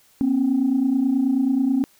sine tone pair together, 241 / 270.3 Hz, B3 / C#4, -42 / -44 cents, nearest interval major second, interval 198 cents, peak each -21 / -17 dBFS, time 0.21-1.84 s, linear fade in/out 0 ms, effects tanh soft clip ceiling -12 dBFS + white hiss -57 dBFS RMS until 1.99 s

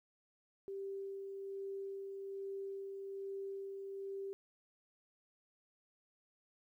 sine tone with tremolo, 392 Hz, G4, in tune, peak -40 dBFS, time 0.68-4.33 s, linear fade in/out 0 ms, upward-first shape sine, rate 1.2 Hz, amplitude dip 30%, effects 13-bit

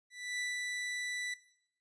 sawtooth tone with ADSR envelope, 1975.5 Hz, B6, in tune, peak -31 dBFS, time 0.1-1.34 s, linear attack 290 ms, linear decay 170 ms, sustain -2 dB, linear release 4 ms, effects noise-tail reverb RT60 0.7 s tail -17 dB re dry + resampled to 22050 Hz

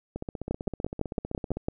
two click trains, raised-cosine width 2 ms, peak -20 / -14 dBFS, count 23 / 8, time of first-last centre 0.16-1.57 / 0.51-1.684 s, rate 15.6 / 5.96 Hz, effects none

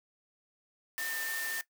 sine tone in noise, 1801 Hz, A6, 40 cents sharp, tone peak -36 dBFS, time 0.98-1.61 s, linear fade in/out 0 ms, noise white, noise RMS -39 dBFS, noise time 0.98-1.61 s, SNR 0 dB, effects noise-tail reverb RT60 0.1 s tail -17 dB re dry + high-pass 400 Hz 12 dB/octave

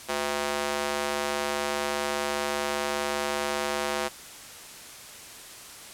square tone with high-pass filter, 72.5 Hz, D2, 22 cents flat, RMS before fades -29 dBFS, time 0.08-4.09 s, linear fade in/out 20 ms, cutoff 520 Hz, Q 0.84, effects white hiss -44 dBFS RMS until 5.93 s + low-pass 11000 Hz 12 dB/octave

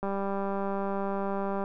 click train, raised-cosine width 1 ms, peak -19 dBFS, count 318, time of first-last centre 0.03-1.639 s, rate 197 Hz, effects none

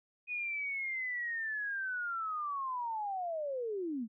sine linear sweep, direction down, 2489 to 207.7 Hz, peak -34 dBFS, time 0.27-4.08 s, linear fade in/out 50 ms, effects none

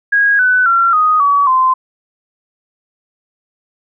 sine tone with pitch steps, 1644 / 1498.9 / 1366.6 / 1245.9 / 1135.9 / 1035.7 Hz, G#6 / F#6 / F6 / D#6 / C#6 / C6, -18 / +22 / -38 / +2 / +42 / -18 cents, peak -8 dBFS, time 0.12-1.74 s, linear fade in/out 10 ms, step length 270 ms, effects none

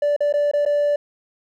triangle tone with dropouts, 583 Hz, D5, 13 cents flat, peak -13 dBFS, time 0.02-0.96 s, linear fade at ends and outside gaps 5 ms, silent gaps 0.164-0.205 / 0.326-0.338 / 0.514-0.535 / 0.652-0.661 s, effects tanh soft clip ceiling -11 dBFS

